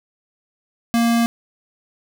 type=tone; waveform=square; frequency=233.1 Hz; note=A#3; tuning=in tune; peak=-15 dBFS; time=0.94-1.26 s; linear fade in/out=0 ms; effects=none